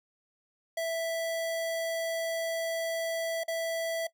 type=tone with dropouts; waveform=square; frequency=659.3 Hz; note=E5; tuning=in tune; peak=-30 dBFS; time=0.77-4.07 s; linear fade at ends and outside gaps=5 ms; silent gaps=3.436-3.48 s; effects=noise-tail reverb RT60 0.1 s tail -19 dB re dry